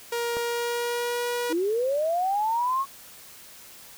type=tone with pitch glide; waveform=sawtooth; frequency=471.9 to 482.7 Hz; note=A#4 to B4; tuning=+21 to -40 cents; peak=-22 dBFS; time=0.12-1.53 s; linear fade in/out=5 ms; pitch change=+39 cents; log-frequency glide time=0.41-1.27 s
type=click; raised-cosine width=1 ms; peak=-20 dBFS; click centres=0.369 s
type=linear sweep; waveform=sine; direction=up; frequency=300.5 to 1108.7 Hz; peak=-22 dBFS; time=1.49-2.86 s; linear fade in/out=50 ms
effects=white hiss -47 dBFS RMS until 3.97 s